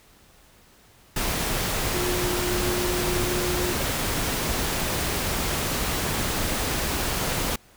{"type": "tone in noise", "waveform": "sine", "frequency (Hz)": 358, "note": "F4", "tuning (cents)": 43, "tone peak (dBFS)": -27, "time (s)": [1.94, 3.73], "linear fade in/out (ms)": 5, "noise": "pink", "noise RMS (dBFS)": -26, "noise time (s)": [1.16, 7.56], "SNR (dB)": -4, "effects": ["pink hiss -55 dBFS RMS until 7.76 s"]}